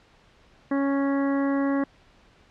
harmonic tone, 277.2 Hz, C#4, in tune, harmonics 1 / 2 / 3 / 4 / 5 / 6 / 7, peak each -22 / -30 / -37 / -35 / -42 / -39 / -40 dBFS, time 0.71-1.84 s, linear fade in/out 5 ms, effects pink hiss -57 dBFS RMS until 2.5 s + low-pass 4000 Hz 12 dB/octave

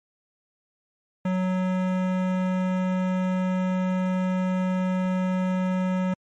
sine tone with hard clipping, 185 Hz, F#3, in tune, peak -24 dBFS, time 1.25-6.14 s, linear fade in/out 5 ms, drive 18 dB, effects MP3 48 kbps

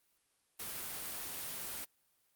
white noise, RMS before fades -42 dBFS, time 0.59-1.85 s, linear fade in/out 10 ms, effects white hiss -75 dBFS RMS until 2.35 s + Opus 32 kbps

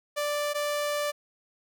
sawtooth tone pair in turn, 587.3 / 587.3 Hz, D5 / D5, 0 / 0 cents, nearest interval unison, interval 0 cents, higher neither, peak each -23 dBFS, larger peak neither, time 0.16-0.54 / 0.54-1.12 s, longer second, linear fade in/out 20 ms, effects none

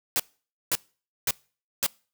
white noise bursts, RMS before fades -24 dBFS, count 4, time 0.16-1.864 s, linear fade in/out 0 ms, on 36 ms, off 520 ms, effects noise-tail reverb RT60 0.4 s tail -25 dB re dry

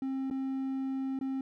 triangle tone with dropouts, 266.6 Hz, C4, 33 cents sharp, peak -29 dBFS, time 0.02-1.41 s, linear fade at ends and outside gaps 2 ms, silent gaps 0.301-0.31 / 1.19-1.211 s, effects none

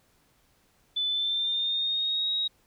sine tone with pitch glide, 3500 to 3795 Hz, A7 to A#7, -10 to +30 cents, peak -25 dBFS, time 0.96-2.48 s, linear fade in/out 10 ms, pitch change +140 cents, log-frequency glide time 1.07-2.3 s, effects pink hiss -66 dBFS RMS until 2.66 s

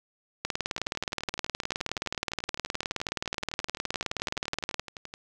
two click trains, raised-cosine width 0.2 ms, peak -22 / -11 dBFS, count 52 / 84, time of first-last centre 0.78-5.139 / 0.45-4.796 s, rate 11.7 / 19.1 Hz, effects none

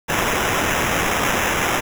violet noise with sample-and-hold, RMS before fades -20 dBFS, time 0.08-1.81 s, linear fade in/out 20 ms, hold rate 4410 Hz, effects none

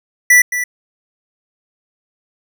square tone with echo, 1967 Hz, B6, 7 cents flat, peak -6 dBFS, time 0.3-0.42 s, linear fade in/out 5 ms, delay 220 ms, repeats 1, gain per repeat -11 dB, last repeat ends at 0.64 s, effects none

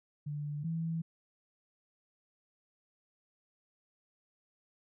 sine tone pair in turn, 147.2 / 163.99 Hz, D3 / E3, +4 / -9 cents, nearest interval major second, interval 187 cents, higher second, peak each -35 / -32 dBFS, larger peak second, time 0.26-0.64 / 0.64-1.02 s, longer neither, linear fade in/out 10 ms, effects none

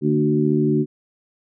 harmonic tone with a mistuned harmonic, 74.6 Hz, D2, 28 cents sharp, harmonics 2 / 3 / 4 / 5, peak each -21 / -21 / -21 / -21 dBFS, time 0.01-0.86 s, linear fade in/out 50 ms, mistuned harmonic 3, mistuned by +16 cents, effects none

